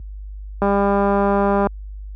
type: click train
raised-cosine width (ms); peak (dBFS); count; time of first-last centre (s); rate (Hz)
1; -5; 211; 0.62-1.67; 200
effects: added 50 Hz sine -21 dBFS peak until 2.15 s + high-pass 80 Hz 12 dB/octave